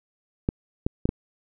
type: clicks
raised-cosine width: 3 ms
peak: -9 dBFS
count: 4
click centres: 0.489 / 0.865 / 1.055 / 1.091 s
effects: none